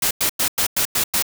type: noise bursts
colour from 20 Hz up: white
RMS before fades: -19 dBFS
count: 7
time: 0.02-1.225 s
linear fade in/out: 5 ms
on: 89 ms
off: 97 ms
effects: none